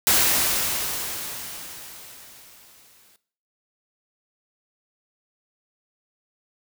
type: noise with exponential decay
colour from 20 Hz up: white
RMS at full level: -17 dBFS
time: 0.07-3.16 s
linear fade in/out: 0 ms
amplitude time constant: 670 ms
effects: noise-tail reverb RT60 0.5 s tail -17 dB re dry